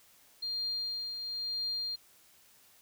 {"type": "tone with tremolo", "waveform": "sine", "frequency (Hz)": 4200, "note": "C8", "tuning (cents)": 6, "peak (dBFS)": -31, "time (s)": [0.42, 1.96], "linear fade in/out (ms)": 10, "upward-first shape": "triangle", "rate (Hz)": 1, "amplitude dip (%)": 50, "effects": ["white hiss -62 dBFS RMS until 2.81 s"]}